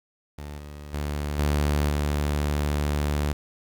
sawtooth tone with level steps, 73.42 Hz, D2, in tune, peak -31 / -34 / -23 / -17 / -19 dBFS, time 0.38-3.33 s, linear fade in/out 5 ms, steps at 0.58 / 0.93 / 1.38 / 1.89 s, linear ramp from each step 10 ms, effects 9-bit

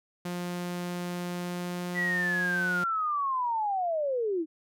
sawtooth tone with pitch glide, 176.7 to 178.55 Hz, F3 to F3, +21 to +39 cents, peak -28 dBFS, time 0.25-2.84 s, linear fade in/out 5 ms, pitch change +18 cents, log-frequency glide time 1.36-2.66 s
sine linear sweep, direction down, 1975.5 to 302 Hz, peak -26 dBFS, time 1.94-4.46 s, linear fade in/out 50 ms
effects none

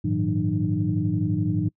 sine tone cluster, 101 / 112.7 / 157.2 / 181.8 / 303.6 Hz, G#2 / A2 / D#3 / F#3 / D#4, -48 / +42 / +18 / -30 / -42 cents, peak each -27 dBFS, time 0.04-1.69 s, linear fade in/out 10 ms, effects noise-tail reverb RT60 0.1 s tail -26 dB re dry + tanh soft clip ceiling -10 dBFS

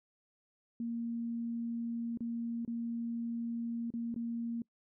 sine tone with dropouts, 233.1 Hz, A#3, in tune, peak -34 dBFS, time 0.8-4.62 s, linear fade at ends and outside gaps 2 ms, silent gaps 2.174-2.206 / 2.65-2.677 / 3.904-3.938 / 4.143-4.161 s, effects noise-tail reverb RT60 0.1 s tail -25 dB re dry

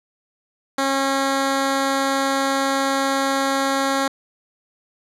10% pulse tone, 272.1 Hz, C#4, 32 cents flat, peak -10 dBFS, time 0.78-4.08 s, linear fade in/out 5 ms, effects low-pass 10000 Hz 12 dB/octave

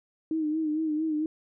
sine tone with vibrato, 311.1 Hz, D#4, in tune, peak -25 dBFS, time 0.31-1.26 s, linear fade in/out 2 ms, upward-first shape sine, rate 4.4 Hz, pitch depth 56 cents each way, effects none

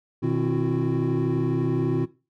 triangle tone cluster, 123.2 / 155.8 / 264.4 / 335.8 / 368.1 Hz, B2 / D#3 / C4 / E4 / F#4, -4 / +3 / +18 / +32 / -9 cents, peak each -25 dBFS, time 0.22-2.06 s, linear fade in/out 20 ms, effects noise-tail reverb RT60 0.3 s tail -19 dB re dry + tanh soft clip ceiling -12 dBFS

